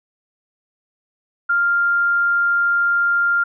sine tone, 1396.9 Hz, F6, in tune, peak -14 dBFS, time 1.49-3.44 s, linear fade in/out 10 ms, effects none

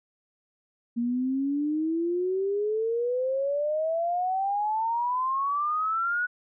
sine exponential sweep, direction up, 233.1 to 1480 Hz, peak -24 dBFS, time 0.96-6.27 s, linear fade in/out 20 ms, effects none

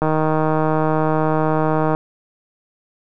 click train, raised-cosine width 1 ms, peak -5 dBFS, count 302, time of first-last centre 0.02-1.949 s, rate 156 Hz, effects none

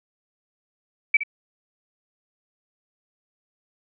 sine tone with echo, 2303 Hz, D7, 34 cents flat, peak -12 dBFS, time 1.14-1.17 s, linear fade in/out 5 ms, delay 65 ms, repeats 1, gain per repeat -12 dB, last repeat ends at 1.235 s, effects none

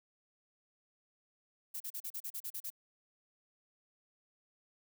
violet noise bursts, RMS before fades -41 dBFS, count 10, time 1.74-2.703 s, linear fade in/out 10 ms, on 63 ms, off 37 ms, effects none

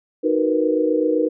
sine chord, B major seventh, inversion first, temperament equal, 311.1 / 370 / 466.2 / 493.9 Hz, D#4 / F#4 / A#4 / B4, 0 / 0 / 0 / 0 cents, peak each -20 / -26 / -21 / -21 dBFS, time 0.23-1.29 s, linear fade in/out 20 ms, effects none

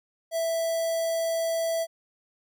square tone with notch filter, 659.3 Hz, E5, in tune, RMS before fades -27 dBFS, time 0.31-1.87 s, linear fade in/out 50 ms, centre 2400 Hz, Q 1, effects none

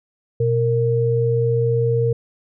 sine tone pair together, 121.77 / 462.4 Hz, B2 / A#4, -24 / -14 cents, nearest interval octave + major seventh, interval 2310 cents, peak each -18 dBFS, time 0.4-2.13 s, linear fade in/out 5 ms, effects none

